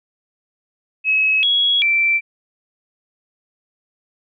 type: tone with pitch steps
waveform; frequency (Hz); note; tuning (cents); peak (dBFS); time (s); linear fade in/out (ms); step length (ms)
sine; 2568 / 3332 / 2341; E7 / G#7 / D7; -46 / +5 / -6; -13; 1.04-2.21; 50; 390
effects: none